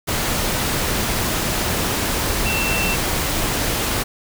sine tone in noise, 2692 Hz, E7, 36 cents sharp, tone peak -22 dBFS, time 2.45-2.96 s, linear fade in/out 20 ms, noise pink, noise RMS -21 dBFS, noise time 0.07-4.04 s, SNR -4 dB, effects none

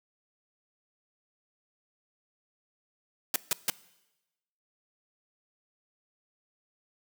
white noise bursts, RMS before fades -26 dBFS, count 3, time 3.34-3.7 s, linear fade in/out 2 ms, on 20 ms, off 150 ms, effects noise-tail reverb RT60 1.0 s tail -20 dB re dry + high-pass 150 Hz 12 dB/octave

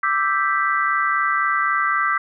sine chord, E minor seventh, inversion third, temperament equal, 1174.7 / 1318.5 / 1568 / 1975.5 Hz, D6 / E6 / G6 / B6, 0 / 0 / 0 / 0 cents, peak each -21 / -23 / -23 / -24 dBFS, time 0.03-2.18 s, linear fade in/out 5 ms, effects none

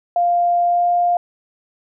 sine tone with pitch glide, 698.5 to 702.5 Hz, F5 to F5, 0 to +10 cents, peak -13 dBFS, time 0.16-1.17 s, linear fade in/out 2 ms, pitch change +10 cents, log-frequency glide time 0.66-0.86 s, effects none

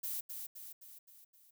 violet noise with echo, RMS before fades -39 dBFS, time 0.03-0.21 s, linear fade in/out 10 ms, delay 260 ms, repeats 5, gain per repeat -5 dB, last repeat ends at 1.51 s, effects none

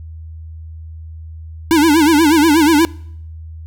square tone with vibrato, 311.1 Hz, D#4, in tune, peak -9 dBFS, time 1.71-2.85 s, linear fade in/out 0 ms, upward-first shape sine, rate 8.3 Hz, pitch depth 140 cents each way, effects noise-tail reverb RT60 0.7 s tail -24 dB re dry + added 80 Hz sine -29 dBFS peak until 3.66 s

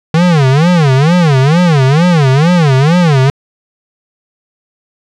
square tone with vibrato, 153.3 Hz, D#3, 25 cents flat, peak -6 dBFS, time 0.14-3.3 s, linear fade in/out 2 ms, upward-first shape sine, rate 2.2 Hz, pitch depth 280 cents each way, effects low-pass 5000 Hz 12 dB/octave + 8-bit

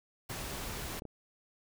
pink noise, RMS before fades -40 dBFS, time 0.29-1 s, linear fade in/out 10 ms
clicks, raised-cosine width 2 ms, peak -30 dBFS, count 2, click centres 1.021 / 1.053 s
effects none

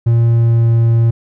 triangle tone with pitch glide, 116.54 to 115.47 Hz, A#2 to A#2, 0 to -16 cents, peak -6 dBFS, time 0.06-1.11 s, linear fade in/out 10 ms, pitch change -16 cents, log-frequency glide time 0.25-0.74 s, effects none

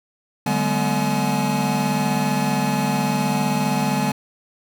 square tone cluster, 147.6 / 191.9 / 211.2 / 246.8 / 847 Hz, D3 / G3 / G#3 / B3 / G#5, +9 / -37 / +29 / -1 / +34 cents, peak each -26 dBFS, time 0.46-4.12 s, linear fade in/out 5 ms, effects none

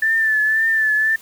sine tone with vibrato, 1760 Hz, A6, in tune, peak -14 dBFS, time 0.02-1.16 s, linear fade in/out 5 ms, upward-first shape triangle, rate 1.9 Hz, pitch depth 49 cents each way, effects white hiss -45 dBFS RMS until 1.21 s

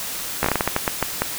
slowing click train, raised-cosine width 0.5 ms, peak -3 dBFS, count 12, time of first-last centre 0.43-1.22 s, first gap 14 ms, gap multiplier 1.3, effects white hiss -29 dBFS RMS until 1.38 s

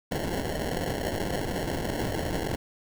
white noise with sample-and-hold, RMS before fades -30 dBFS, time 0.11-2.56 s, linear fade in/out 10 ms, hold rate 1225 Hz, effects none

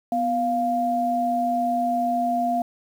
sine tone pair together, 246.9 / 698.3 Hz, B3 / F5, 0 / 0 cents, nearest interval octave + tritone, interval 1800 cents, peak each -26 / -21 dBFS, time 0.12-2.62 s, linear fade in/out 2 ms, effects 8-bit

